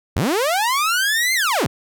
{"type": "linear two-way sweep", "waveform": "sawtooth", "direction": "up then down", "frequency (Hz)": [58.2, 2117, 58.2], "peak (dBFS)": -13, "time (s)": [0.16, 1.67], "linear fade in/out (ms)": 5, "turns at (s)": 1.34, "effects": []}